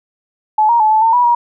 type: tone with pitch steps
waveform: sine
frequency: 859 / 940 / 863 / 870 / 904 / 975 / 953 Hz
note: A5 / A#5 / A5 / A5 / A5 / B5 / A#5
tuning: -42 / +14 / -34 / -20 / +47 / -23 / +38 cents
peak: -8 dBFS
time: 0.58-1.35 s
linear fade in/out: 5 ms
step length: 110 ms
effects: none